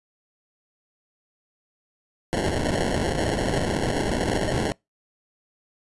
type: noise with sample-and-hold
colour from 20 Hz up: violet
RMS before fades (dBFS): -24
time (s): 2.33-4.72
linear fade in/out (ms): 0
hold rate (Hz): 1225
effects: noise-tail reverb RT60 0.2 s tail -26 dB re dry + resampled to 24000 Hz